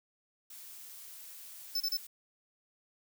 blue noise, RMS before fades -49 dBFS, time 0.5-2.07 s, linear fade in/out 5 ms
square tone bursts, 5274 Hz, E8, in tune, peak -30 dBFS, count 3, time 1.75-1.971 s, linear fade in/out 5 ms, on 53 ms, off 31 ms
effects none

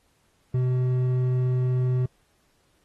sine tone with hard clipping, 126.6 Hz, B2, 43 cents sharp, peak -22 dBFS, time 0.54-2.06 s, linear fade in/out 5 ms, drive 6 dB, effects pink hiss -67 dBFS RMS until 2.84 s + AAC 32 kbps

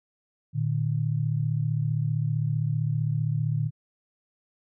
sine tone pair together, 115.5 / 150.9 Hz, A#2 / D3, -16 / +47 cents, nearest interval perfect fourth, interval 463 cents, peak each -26 dBFS, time 0.53-3.71 s, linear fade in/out 50 ms, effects none

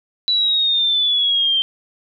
sine exponential sweep, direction down, 3961 to 3136 Hz, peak -14 dBFS, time 0.28-1.62 s, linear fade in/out 0 ms, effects none

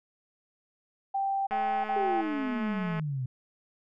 sine tone bursts, 784 Hz, G5, in tune, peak -26 dBFS, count 3, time 1.14-2.216 s, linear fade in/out 10 ms, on 330 ms, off 43 ms
click train, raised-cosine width 0.5 ms, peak -23 dBFS, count 319, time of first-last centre 1.51-2.996 s, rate 214 Hz
sine exponential sweep, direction down, 415.3 to 123.5 Hz, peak -29 dBFS, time 1.96-3.26 s, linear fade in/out 5 ms
effects none

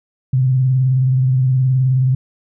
sine tone with vibrato, 129.8 Hz, C3, 13 cents flat, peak -11 dBFS, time 0.33-2.15 s, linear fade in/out 5 ms, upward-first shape sine, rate 19 Hz, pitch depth 53 cents each way, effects none

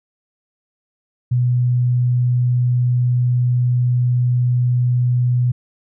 sine tone, 123.47 Hz, B2, in tune, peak -13 dBFS, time 1.31-5.52 s, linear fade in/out 10 ms, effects none

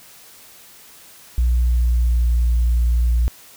sine tone with pitch glide, 60.3 to 59.06 Hz, B1 to A#1, -41 to +23 cents, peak -12 dBFS, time 1.38-3.28 s, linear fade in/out 0 ms, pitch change -36 cents, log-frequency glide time 1.52-2.32 s, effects tanh soft clip ceiling -11 dBFS + white hiss -45 dBFS RMS until 3.56 s

